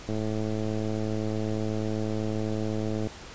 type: click train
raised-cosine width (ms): 2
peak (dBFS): -18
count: 323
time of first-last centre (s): 0.09-3.071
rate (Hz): 108
effects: pink hiss -44 dBFS RMS until 3.34 s + resampled to 16000 Hz